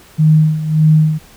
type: tone with tremolo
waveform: sine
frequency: 155.56 Hz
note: D#3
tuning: in tune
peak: -5 dBFS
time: 0.18-1.19 s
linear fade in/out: 20 ms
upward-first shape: sine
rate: 1.7 Hz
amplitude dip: 75%
effects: pink hiss -43 dBFS RMS until 1.36 s